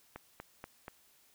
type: click train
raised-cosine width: 0.5 ms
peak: -28 dBFS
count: 4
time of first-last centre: 0.16-0.881 s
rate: 4.16 Hz
effects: white hiss -66 dBFS RMS until 1.34 s